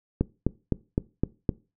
click train, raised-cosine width 3 ms, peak -9 dBFS, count 6, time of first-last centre 0.21-1.492 s, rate 3.9 Hz, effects noise-tail reverb RT60 0.3 s tail -21 dB re dry

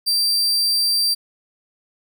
40% pulse tone, 4699 Hz, D8, in tune, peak -15 dBFS, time 0.06-1.15 s, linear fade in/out 20 ms, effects none

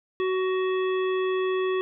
harmonic tone, 373.8 Hz, F#4, 18 cents sharp, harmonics 1 / 3 / 5 / 7 / 9, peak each -23 / -33 / -37 / -40 / -42 dBFS, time 0.2-1.81 s, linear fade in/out 0 ms, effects none

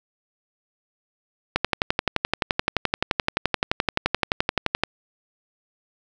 click train, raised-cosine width 0.3 ms, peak -3 dBFS, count 39, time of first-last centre 1.56-4.836 s, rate 11.6 Hz, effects none

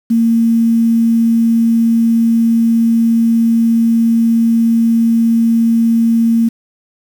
sine tone with quantisation, 229.2 Hz, A#3, 29 cents flat, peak -8 dBFS, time 0.1-6.49 s, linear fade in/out 10 ms, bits 6, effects none

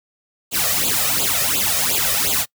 white noise with flanger, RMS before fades -19 dBFS, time 0.51-2.46 s, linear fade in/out 50 ms, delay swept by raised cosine 0.26 to 1.66 ms, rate 2.8 Hz, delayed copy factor +0.95, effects noise-tail reverb RT60 0.1 s tail -25 dB re dry + high-pass 60 Hz 12 dB/octave

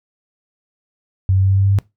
sine tone with pitch steps, 94.8 / 95.51 / 96.23 / 96.96 / 97.69 / 98.43 / 99.17 Hz, F#2 / G2 / G2 / G2 / G2 / G2 / G2, +43 / -45 / -32 / -18 / -5 / +8 / +21 cents, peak -11 dBFS, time 1.29-1.787 s, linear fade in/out 0 ms, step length 71 ms, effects noise-tail reverb RT60 0.2 s tail -21 dB re dry

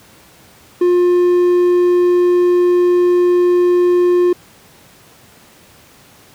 triangle tone, 354.9 Hz, F4, 28 cents sharp, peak -7 dBFS, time 0.81-4.33 s, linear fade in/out 5 ms, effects pink hiss -45 dBFS RMS until 6.34 s + high-pass 80 Hz 12 dB/octave

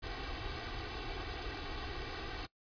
pink noise with comb filter, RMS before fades -41 dBFS, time 0.02-2.47 s, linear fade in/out 20 ms, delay 2.6 ms, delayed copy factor +0.75, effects noise-tail reverb RT60 0.1 s tail -21 dB re dry + resampled to 11025 Hz

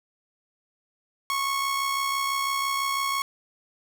sawtooth tone with amplitude modulation, 1100 Hz, C#6, 14 cents flat, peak -19 dBFS, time 1.3-3.22 s, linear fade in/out 0 ms, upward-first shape sine, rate 66 Hz, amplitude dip 40%, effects none

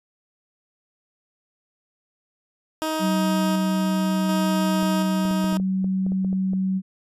15% pulse tone with tremolo, 314.6 Hz, D#4, 19 cents sharp, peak -17 dBFS, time 2.82-5.57 s, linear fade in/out 0 ms, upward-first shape square, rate 0.68 Hz, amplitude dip 30%
sine tone, 189.3 Hz, F#3, 40 cents sharp, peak -20 dBFS, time 2.99-6.82 s, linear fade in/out 50 ms
clicks, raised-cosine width 2 ms, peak -23 dBFS, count 12, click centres 4.828 / 5.253 / 5.311 / 5.443 / 5.526 / 5.599 / 5.844 / 6.065 / 6.12 / 6.247 / 6.329 / 6.534 s
effects resampled to 32000 Hz

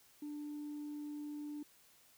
sine tone, 295.7 Hz, D4, 12 cents sharp, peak -40 dBFS, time 0.22-1.63 s, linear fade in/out 5 ms, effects tanh soft clip ceiling -39 dBFS + white hiss -66 dBFS RMS until 2.17 s

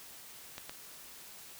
clicks, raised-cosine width 0.2 ms, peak -24 dBFS, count 2, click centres 0.581 / 0.695 s, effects white hiss -51 dBFS RMS until 1.59 s

